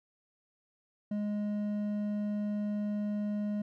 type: tone with hard clipping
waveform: triangle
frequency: 207.7 Hz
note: G#3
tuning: in tune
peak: -32 dBFS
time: 1.11-3.62 s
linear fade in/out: 5 ms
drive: 9 dB
effects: none